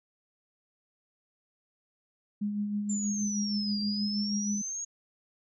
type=tone with tremolo; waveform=sine; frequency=206.6 Hz; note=G#3; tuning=9 cents flat; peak=-27 dBFS; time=2.41-4.62 s; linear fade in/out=10 ms; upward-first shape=sine; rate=6.3 Hz; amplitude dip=40%
type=exponential two-way sweep; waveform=sine; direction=down then up; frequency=7280 to 4719 to 6650 Hz; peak=-33 dBFS; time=2.89-4.85 s; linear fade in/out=10 ms; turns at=3.81 s
effects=none